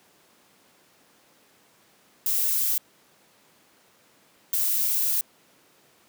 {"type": "noise bursts at uneven times", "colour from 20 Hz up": "violet", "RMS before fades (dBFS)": -24, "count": 2, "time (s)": [[2.26, 2.78], [4.53, 5.21]], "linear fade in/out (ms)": 2, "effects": ["pink hiss -59 dBFS RMS until 6.08 s", "high-pass 200 Hz 12 dB/octave"]}